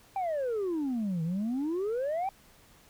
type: exponential two-way sweep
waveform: sine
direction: down then up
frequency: 799 to 157.6 to 799 Hz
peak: -26 dBFS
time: 0.16-2.29 s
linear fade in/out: 2 ms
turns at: 1.23 s
effects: tanh soft clip ceiling -27 dBFS + pink hiss -59 dBFS RMS until 2.89 s